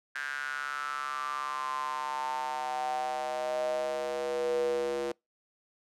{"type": "tone with high-pass filter sweep", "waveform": "square", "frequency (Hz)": 69.3, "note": "C#2", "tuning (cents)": 0, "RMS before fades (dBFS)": -33, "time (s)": [0.15, 5.12], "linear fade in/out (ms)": 5, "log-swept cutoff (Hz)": [1600, 420], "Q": 8.5, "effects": ["noise-tail reverb RT60 0.2 s tail -26 dB re dry", "low-pass 9000 Hz 12 dB/octave"]}